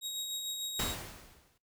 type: tone with tremolo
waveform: 25% pulse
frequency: 3787 Hz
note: A#7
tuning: 27 cents sharp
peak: -31 dBFS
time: 0.01-0.95 s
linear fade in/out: 50 ms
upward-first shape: sine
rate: 6.7 Hz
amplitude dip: 35%
type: noise with exponential decay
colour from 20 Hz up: pink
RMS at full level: -32 dBFS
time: 0.79-1.58 s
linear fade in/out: 5 ms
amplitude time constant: 170 ms
effects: noise-tail reverb RT60 0.2 s tail -20 dB re dry